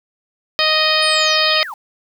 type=harmonic tone; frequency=622.3 Hz; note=D#5; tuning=in tune; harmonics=1 / 2 / 3 / 4 / 5 / 6 / 7 / 8; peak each=-21 / -21 / -21 / -21 / -21 / -21 / -21 / -21 dBFS; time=0.59-1.63 s; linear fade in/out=0 ms
type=linear sweep; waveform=sine; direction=down; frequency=9397 to 770 Hz; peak=-26 dBFS; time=1.02-1.74 s; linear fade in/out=5 ms
effects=7-bit